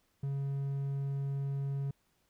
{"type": "tone", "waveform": "triangle", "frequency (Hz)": 138.59, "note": "C#3", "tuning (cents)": 0, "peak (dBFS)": -30, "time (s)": [0.23, 1.91], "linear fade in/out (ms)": 5, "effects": ["pink hiss -74 dBFS RMS until 2.29 s"]}